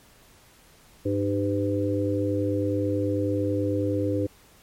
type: harmonic tone with a mistuned harmonic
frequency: 100.9 Hz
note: G#2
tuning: 49 cents flat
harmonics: 1 / 3 / 4 / 5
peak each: -28 / -26 / -31 / -28 dBFS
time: 1.05-4.27 s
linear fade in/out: 10 ms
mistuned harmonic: 4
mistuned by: -51 cents
effects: pink hiss -55 dBFS RMS until 4.62 s + MP3 64 kbps